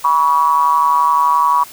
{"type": "ring-modulated tone", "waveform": "triangle", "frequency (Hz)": 75.8, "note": "D#2", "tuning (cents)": -45, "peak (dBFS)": -5, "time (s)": [0.04, 1.64], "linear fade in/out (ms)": 10, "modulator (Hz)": 1050, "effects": ["white hiss -37 dBFS RMS until 1.72 s"]}